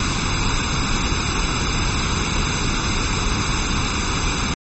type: noise with comb filter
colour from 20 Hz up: pink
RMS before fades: -20 dBFS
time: 0-4.54 s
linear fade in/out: 2 ms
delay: 0.8 ms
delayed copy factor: +0.7
effects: low-pass 12000 Hz 12 dB/octave + MP3 32 kbps